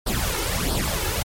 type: noise with flanger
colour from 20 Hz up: pink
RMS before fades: -24 dBFS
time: 0.06-1.23 s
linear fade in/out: 10 ms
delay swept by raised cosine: 0.21 to 2.31 ms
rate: 1.5 Hz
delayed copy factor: +0.7
effects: MP3 64 kbps